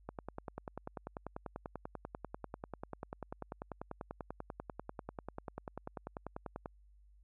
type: click train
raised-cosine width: 1 ms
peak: -27 dBFS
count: 68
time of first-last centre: 0.09-6.659 s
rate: 10.2 Hz
effects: added 50 Hz sine -60 dBFS peak until 7.23 s